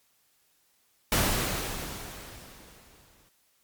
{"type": "noise with exponential decay", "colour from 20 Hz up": "pink", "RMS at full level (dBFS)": -23, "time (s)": [1.12, 3.29], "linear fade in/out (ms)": 2, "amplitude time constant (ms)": 470, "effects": ["white hiss -68 dBFS RMS until 3.63 s", "MP3 96 kbps"]}